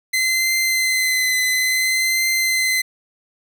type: tone with vibrato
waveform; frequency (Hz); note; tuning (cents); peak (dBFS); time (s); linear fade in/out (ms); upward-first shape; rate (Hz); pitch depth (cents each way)
sawtooth; 2050; C7; -36; -13; 0.13-2.82; 10; triangle; 0.58; 25
effects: none